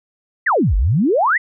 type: exponential two-way sweep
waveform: sine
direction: down then up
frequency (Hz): 2093 to 44.17 to 2093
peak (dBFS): -12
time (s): 0.46-1.38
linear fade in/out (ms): 10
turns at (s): 0.76
effects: none